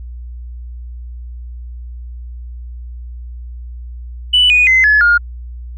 sine tone with pitch steps, 2974 / 2472 / 2055 / 1708.1 / 1419.8 Hz, F#7 / D#7 / C7 / G#6 / F6, +8 / -12 / -32 / +48 / +28 cents, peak -6 dBFS, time 4.33-5.18 s, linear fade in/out 10 ms, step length 170 ms, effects tanh soft clip ceiling -2 dBFS + added 60 Hz sine -26 dBFS peak until 5.77 s

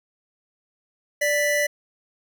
square tone pair together, 587.3 / 1975.4 Hz, D5 / B6, 0 / 0 cents, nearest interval octave + major sixth, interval 2100 cents, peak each -23 dBFS, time 1.21-1.67 s, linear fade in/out 10 ms, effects none

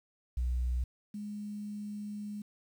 sine tone pair in turn, 61.74 / 207.7 Hz, B1 / G#3, 0 / 0 cents, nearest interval octave + major sixth, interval 2100 cents, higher second, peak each -27 / -37 dBFS, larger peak first, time 0.37-0.84 / 1.14-2.42 s, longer second, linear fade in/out 5 ms, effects tanh soft clip ceiling -26 dBFS + 10-bit

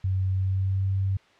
sine tone with pitch glide, 94.5 to 96.54 Hz, F#2 to G2, +37 to -26 cents, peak -22 dBFS, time 0.04-1.17 s, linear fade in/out 5 ms, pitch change +37 cents, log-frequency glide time 0.3-0.88 s, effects white hiss -57 dBFS RMS until 1.39 s + low-pass 3000 Hz 12 dB/octave

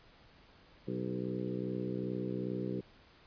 harmonic tone with a mistuned harmonic, 62.5 Hz, B1, 21 cents sharp, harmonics 2 / 3 / 4 / 5 / 6 / 7 / 8, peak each -42 / -39 / -45 / -41 / -41 / -45 / -46 dBFS, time 0.87-2.81 s, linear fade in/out 10 ms, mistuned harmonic 7, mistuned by -22 cents, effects pink hiss -61 dBFS RMS until 3.26 s + resampled to 11025 Hz

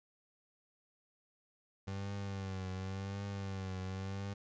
30% pulse tone with vibrato, 96.7 Hz, G2, 23 cents flat, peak -36 dBFS, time 1.87-4.34 s, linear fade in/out 10 ms, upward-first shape triangle, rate 0.91 Hz, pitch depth 68 cents each way, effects resampled to 16000 Hz + 13-bit

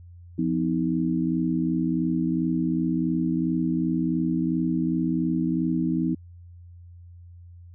sine tone cluster, 172.3 / 254.2 / 317 Hz, F3 / C4 / D#4, -23 / -50 / +32 cents, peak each -26 dBFS, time 0.38-6.15 s, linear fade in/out 10 ms, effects added 87 Hz sine -43 dBFS peak until 7.74 s

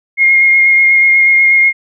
sine tone with vibrato, 2140 Hz, C7, 38 cents sharp, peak -5 dBFS, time 0.17-1.73 s, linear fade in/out 50 ms, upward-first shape sine, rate 8.2 Hz, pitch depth 14 cents each way, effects none

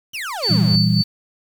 35% pulse exponential sweep, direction down, 3136 to 73.42 Hz, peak -23 dBFS, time 0.13-0.77 s, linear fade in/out 20 ms
sine tone with tremolo, 4500 Hz, C#8, 25 cents sharp, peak -16 dBFS, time 0.42-1.04 s, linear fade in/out 20 ms, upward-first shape sine, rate 3.6 Hz, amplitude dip 75%
sine chord, E diminished, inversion second, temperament equal, 116.54 / 164.81 / 196 Hz, Bb2 / E3 / G3, 0 / 0 / 0 cents, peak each -18 dBFS, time 0.49-1.03 s, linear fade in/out 20 ms
effects 7-bit

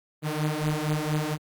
sawtooth beating tone pair, 150.5 / 154.8 Hz, D3 / D#3, +43 / -9 cents, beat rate 4.3 Hz, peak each -24 dBFS, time 0.22-1.38 s, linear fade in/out 50 ms, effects Opus 32 kbps

